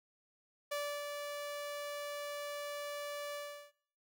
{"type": "tone with ADSR envelope", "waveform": "sawtooth", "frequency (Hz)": 581, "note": "D5", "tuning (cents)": -19, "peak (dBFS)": -31, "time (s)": [0.71, 3.72], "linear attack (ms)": 11, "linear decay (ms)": 300, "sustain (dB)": -5, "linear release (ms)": 370, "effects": ["noise-tail reverb RT60 0.6 s tail -18 dB re dry"]}